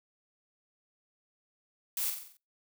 blue noise with echo, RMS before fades -33 dBFS, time 1.97-2.1 s, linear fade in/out 2 ms, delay 45 ms, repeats 6, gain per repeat -5 dB, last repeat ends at 2.37 s, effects noise-tail reverb RT60 0.3 s tail -25 dB re dry

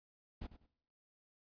brown noise with echo, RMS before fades -44 dBFS, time 0.41-0.47 s, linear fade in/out 10 ms, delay 98 ms, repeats 2, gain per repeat -13 dB, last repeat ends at 0.666 s, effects noise-tail reverb RT60 0.7 s tail -21 dB re dry + resampled to 11025 Hz

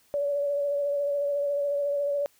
sine tone with vibrato, 571 Hz, D5, 49 cents flat, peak -24 dBFS, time 0.14-2.26 s, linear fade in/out 0 ms, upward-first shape sine, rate 14 Hz, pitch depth 24 cents each way, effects white hiss -63 dBFS RMS until 2.39 s

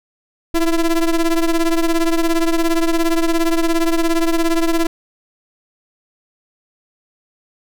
square ring-modulated tone, 168.6 Hz, E3, 39 cents sharp, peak -11 dBFS, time 0.54-4.87 s, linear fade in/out 5 ms, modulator 160 Hz, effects none

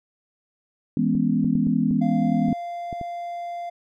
sine chord, C# minor seventh, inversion first, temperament equal, 164.81 / 207.7 / 246.9 / 277.2 Hz, E3 / G#3 / B3 / C#4, 0 / 0 / 0 / 0 cents, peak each -25 / -23 / -22 / -27 dBFS, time 0.97-2.53 s, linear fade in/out 2 ms
clicks, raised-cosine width 3 ms, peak -21 dBFS, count 8, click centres 1.151 / 1.446 / 1.554 / 1.67 / 1.91 / 2.485 / 2.928 / 3.013 s
triangle tone, 694 Hz, F5, 11 cents flat, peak -27 dBFS, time 2.01-3.7 s, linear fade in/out 10 ms
effects none

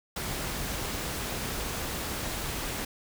pink noise with amplitude modulation, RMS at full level -32 dBFS, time 0.16-2.85 s, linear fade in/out 5 ms, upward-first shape sine, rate 281 Hz, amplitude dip 35%, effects none

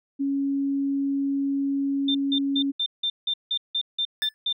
sine tone, 277.2 Hz, C#4, in tune, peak -22 dBFS, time 0.19-2.72 s, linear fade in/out 20 ms
sine tone bursts, 3588 Hz, A7, 33 cents sharp, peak -22 dBFS, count 11, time 2.08-4.528 s, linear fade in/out 5 ms, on 68 ms, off 170 ms
square tone with exponential decay, 1741 Hz, A6, 19 cents flat, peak -25 dBFS, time 4.22-4.34 s, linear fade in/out 0 ms, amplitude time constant 25 ms
effects none

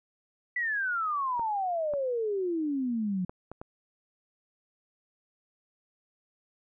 sine exponential sweep, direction down, 1992 to 177.2 Hz, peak -27 dBFS, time 0.56-3.25 s, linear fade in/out 5 ms
clicks, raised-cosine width 1 ms, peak -26 dBFS, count 5, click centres 1.395 / 1.937 / 3.295 / 3.516 / 3.615 s
effects none

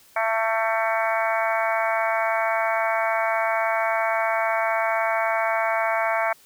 harmonic tone with a mistuned harmonic, 223.7 Hz, A3, 29 cents sharp, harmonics 3 / 4 / 5 / 6 / 7 / 8 / 9 / 10, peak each -24 / -27 / -30 / -30 / -31 / -34 / -35 / -29 dBFS, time 0.16-6.33 s, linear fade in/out 5 ms, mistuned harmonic 9, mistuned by -20 cents, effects white hiss -54 dBFS RMS until 6.45 s

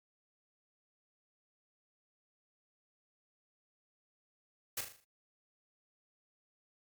white noise with echo, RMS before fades -36 dBFS, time 4.77-4.81 s, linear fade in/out 5 ms, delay 39 ms, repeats 6, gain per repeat -6 dB, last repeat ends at 5.044 s, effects high-pass 60 Hz 12 dB/octave + MP3 96 kbps

